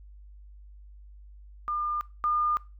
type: tone pair in turn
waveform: sine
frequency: 1204 / 1211 Hz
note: D6 / D#6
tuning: +43 / -47 cents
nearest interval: unison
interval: 10 cents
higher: second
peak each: -27 / -23 dBFS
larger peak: second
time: 1.68-2.01 / 2.24-2.57 s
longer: neither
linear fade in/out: 0 ms
effects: noise-tail reverb RT60 0.3 s tail -21 dB re dry + added 50 Hz sine -46 dBFS peak until 2.79 s